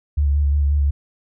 sine tone with vibrato, 71.9 Hz, D2, 36 cents flat, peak -14 dBFS, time 0.17-0.91 s, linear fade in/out 10 ms, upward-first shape square, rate 5.6 Hz, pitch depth 27 cents each way, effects none

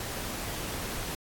pink noise, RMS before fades -36 dBFS, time 0-1.15 s, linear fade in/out 2 ms, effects AAC 64 kbps

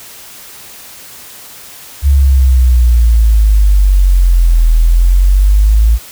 sine exponential two-way sweep, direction down then up, 71 to 40.18 to 56.4 Hz, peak -4 dBFS, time 2.02-5.99 s, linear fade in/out 50 ms, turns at 4.73 s, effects white hiss -33 dBFS RMS until 6.11 s

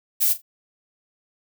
violet noise with echo, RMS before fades -19 dBFS, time 0.2-0.34 s, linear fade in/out 20 ms, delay 40 ms, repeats 2, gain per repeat -15 dB, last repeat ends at 0.42 s, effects none

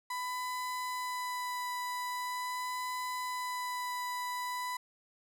35% pulse tone with vibrato, 996 Hz, B5, 14 cents sharp, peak -33 dBFS, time 0.1-4.77 s, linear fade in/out 5 ms, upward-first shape sine, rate 0.43 Hz, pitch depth 11 cents each way, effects none

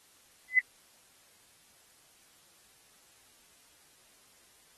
sine tone with exponential growth, 2018 Hz, B6, 37 cents sharp, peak -17 dBFS, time 0.48-0.59 s, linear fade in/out 2 ms, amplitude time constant 23 ms, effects white hiss -62 dBFS RMS until 4.77 s + AAC 32 kbps

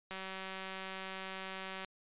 click train, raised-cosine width 0.3 ms, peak -27 dBFS, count 331, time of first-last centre 0.11-1.847 s, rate 190 Hz, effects resampled to 8000 Hz

